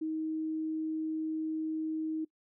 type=tone; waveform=sine; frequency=315.5 Hz; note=D#4; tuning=24 cents sharp; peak=-31 dBFS; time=0.01-2.25 s; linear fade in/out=10 ms; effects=noise-tail reverb RT60 0.1 s tail -21 dB re dry